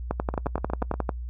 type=two click trains; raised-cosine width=1 ms; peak=-11 / -16 dBFS; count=12 / 6; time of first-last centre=0.11-1.092 / 0.34-0.94 s; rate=11.2 / 8.33 Hz; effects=noise-tail reverb RT60 0.1 s tail -25 dB re dry + added 60 Hz sine -31 dBFS peak until 1.29 s